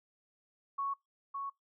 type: tone with echo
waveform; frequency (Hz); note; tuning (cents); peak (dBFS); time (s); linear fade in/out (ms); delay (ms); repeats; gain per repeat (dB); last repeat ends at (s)
sine; 1108.7; C#6; 0; -32; 0.78-0.94; 10; 560; 1; -4; 1.5
effects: noise-tail reverb RT60 0.2 s tail -26 dB re dry